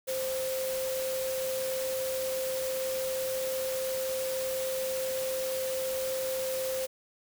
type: tone in noise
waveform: sine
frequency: 523 Hz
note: C5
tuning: 1 cent flat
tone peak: -30 dBFS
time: 0.07-6.87 s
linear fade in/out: 20 ms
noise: white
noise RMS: -38 dBFS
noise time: 0.07-6.87 s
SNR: +5 dB
effects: none